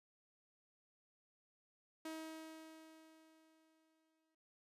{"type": "tone with exponential decay", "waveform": "sawtooth", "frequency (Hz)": 318.4, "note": "D#4", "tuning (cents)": 40, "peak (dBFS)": -40, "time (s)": [2.05, 4.35], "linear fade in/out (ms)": 5, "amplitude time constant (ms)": 500, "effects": ["noise-tail reverb RT60 0.7 s tail -24 dB re dry", "resampled to 32000 Hz"]}